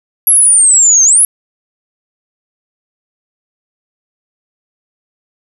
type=exponential two-way sweep; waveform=sine; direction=down then up; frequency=11420 to 6220 to 11420 Hz; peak=-4 dBFS; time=0.27-1.25 s; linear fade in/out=2 ms; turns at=1.04 s; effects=none